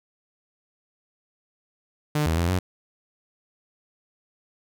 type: tone with pitch steps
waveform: sawtooth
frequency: 150.1 / 80.8 / 85.3 / 91.5 Hz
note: D3 / E2 / F2 / F#2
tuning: +38 / -34 / -40 / -19 cents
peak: -17 dBFS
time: 2.15-2.59 s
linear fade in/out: 5 ms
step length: 110 ms
effects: none